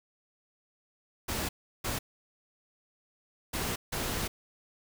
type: noise bursts at uneven times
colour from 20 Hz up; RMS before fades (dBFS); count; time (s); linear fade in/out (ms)
pink; -33; 4; 1.28-1.49 / 1.84-1.99 / 3.53-3.76 / 3.92-4.28; 10
effects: none